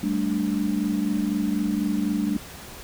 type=chord; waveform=sine; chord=G suspended second; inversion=none; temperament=equal; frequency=196 / 220 / 293.7 Hz; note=G3 / A3 / D4; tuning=0 / 0 / 0 cents; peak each=-26 dBFS; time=0.03-2.37 s; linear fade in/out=5 ms; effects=pink hiss -41 dBFS RMS until 2.83 s